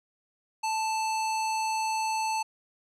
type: tone with low-pass filter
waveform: square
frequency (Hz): 880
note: A5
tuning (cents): 0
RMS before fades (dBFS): -29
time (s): 0.63-2.43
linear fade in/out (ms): 10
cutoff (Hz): 7900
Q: 1.4
effects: none